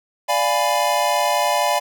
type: chord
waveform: square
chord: D diminished seventh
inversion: none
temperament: equal with one note detuned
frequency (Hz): 587.3 / 698.5 / 830.6 / 993.5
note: D5 / F5 / Ab5 / Cb6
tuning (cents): 0 / 0 / 0 / +10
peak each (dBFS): -23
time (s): 0.28-1.8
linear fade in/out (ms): 20
effects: none